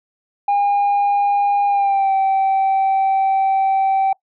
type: tone with pitch glide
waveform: sine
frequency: 810 to 774.3 Hz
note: G#5 to G5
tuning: -43 to -22 cents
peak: -11 dBFS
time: 0.48-4.13 s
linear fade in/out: 5 ms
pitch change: -79 cents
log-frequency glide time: 1.67-2.13 s
effects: noise-tail reverb RT60 0.1 s tail -23 dB re dry + tanh soft clip ceiling -12 dBFS